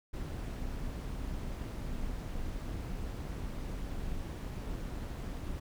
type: noise with amplitude modulation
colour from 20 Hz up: brown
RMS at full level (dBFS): -36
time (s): 0.13-5.6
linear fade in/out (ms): 10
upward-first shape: sine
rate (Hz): 222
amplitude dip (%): 50
effects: none